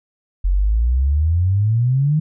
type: exponential sweep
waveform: sine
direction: up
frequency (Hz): 43.65 to 157.9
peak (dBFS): -13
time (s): 0.44-2.2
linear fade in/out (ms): 10
effects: none